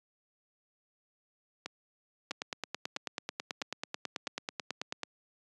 two click trains, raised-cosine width 0.2 ms, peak -17 / -20 dBFS, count 26 / 5, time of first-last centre 2.31-5.033 / 1.66-4.274 s, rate 9.18 / 1.53 Hz, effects high-pass 200 Hz 12 dB/octave + resampled to 24000 Hz

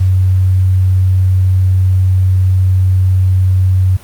sine tone, 93.3 Hz, F#2, 15 cents sharp, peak -7 dBFS, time 0-3.97 s, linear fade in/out 10 ms, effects pink hiss -39 dBFS RMS until 4.03 s + Opus 48 kbps

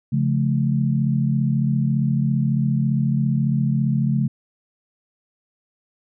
sine chord, Db augmented, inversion none, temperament just, 138.59 / 173.24 / 216.5 Hz, Db3 / F3 / A3, 0 / -14 / -28 cents, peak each -19 / -25 / -22 dBFS, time 0.12-4.28 s, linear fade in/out 10 ms, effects none

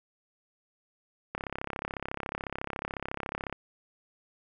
click train, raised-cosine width 0.5 ms, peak -18 dBFS, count 75, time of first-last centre 1.35-3.526 s, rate 34 Hz, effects none

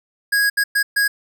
square tone bursts at uneven times, 1651 Hz, G#6, 11 cents flat, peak -15 dBFS, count 4, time 0.32-0.5 / 0.57-0.64 / 0.75-0.83 / 0.96-1.08 s, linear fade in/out 10 ms, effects none

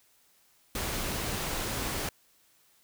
pink noise, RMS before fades -33 dBFS, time 0.75-2.09 s, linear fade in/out 2 ms, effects white hiss -65 dBFS RMS until 2.83 s

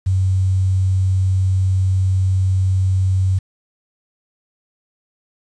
sine tone with quantisation, 94.3 Hz, F#2, 33 cents sharp, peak -13 dBFS, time 0.06-3.39 s, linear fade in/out 10 ms, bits 7, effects resampled to 22050 Hz

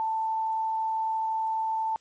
sine tone, 886 Hz, A5, 12 cents sharp, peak -25 dBFS, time 0-1.96 s, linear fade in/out 0 ms, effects white hiss -64 dBFS RMS until 2 s + MP3 32 kbps

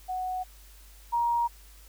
sine tone pair in turn, 740 / 943.4 Hz, F#5 / A#5, 0 / +20 cents, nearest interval major third, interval 420 cents, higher second, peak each -29 / -23 dBFS, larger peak second, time 0.08-0.44 / 1.12-1.48 s, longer neither, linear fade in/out 20 ms, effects added 50 Hz sine -50 dBFS peak until 1.88 s + white hiss -56 dBFS RMS until 1.88 s

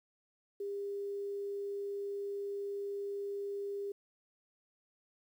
sine tone with quantisation, 401.9 Hz, G4, 43 cents sharp, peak -36 dBFS, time 0.6-3.92 s, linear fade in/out 5 ms, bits 11, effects none

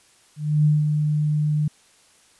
sine tone with ADSR envelope, 150.7 Hz, D3, 45 cents sharp, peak -13 dBFS, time 0.36-1.68 s, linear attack 290 ms, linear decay 190 ms, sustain -5 dB, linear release 5 ms, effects white hiss -56 dBFS RMS until 2.39 s + resampled to 24000 Hz

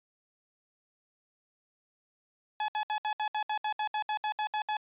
40% pulse tone bursts, 851 Hz, G#5, 42 cents sharp, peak -28 dBFS, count 15, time 2.6-4.769 s, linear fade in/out 2 ms, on 83 ms, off 66 ms, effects resampled to 8000 Hz

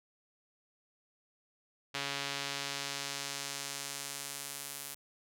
sawtooth tone with band-pass filter sweep, 140 Hz, C#3, 18 cents sharp, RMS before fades -40 dBFS, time 1.94-4.95 s, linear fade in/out 10 ms, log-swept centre 3400 to 12000 Hz, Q 0.88, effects none

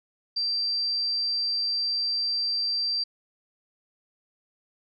sine tone, 4699 Hz, D8, in tune, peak -24 dBFS, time 0.36-3.04 s, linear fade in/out 10 ms, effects none

